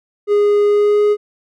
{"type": "tone with pitch glide", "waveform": "triangle", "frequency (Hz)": [412.1, 416.4], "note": ["G#4", "G#4"], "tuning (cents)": [-13, 5], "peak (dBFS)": -8, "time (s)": [0.27, 1.17], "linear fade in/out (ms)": 50, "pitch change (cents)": 18, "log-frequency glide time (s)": [0.66, 1.03], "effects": []}